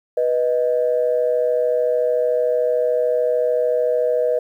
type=tone pair together; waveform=sine; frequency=490 / 623.5 Hz; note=B4 / D#5; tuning=-14 / +3 cents; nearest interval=major third; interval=417 cents; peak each=-17 / -19 dBFS; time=0.17-4.39 s; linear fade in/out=5 ms; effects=tanh soft clip ceiling -8 dBFS + 9-bit